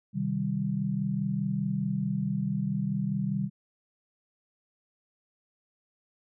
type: chord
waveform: sine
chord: C minor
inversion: none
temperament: equal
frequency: 130.81 / 155.56 / 196 Hz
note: C3 / Eb3 / G3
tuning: 0 / 0 / 0 cents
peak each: -33 / -32 / -29 dBFS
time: 0.13-3.5 s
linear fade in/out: 50 ms
effects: none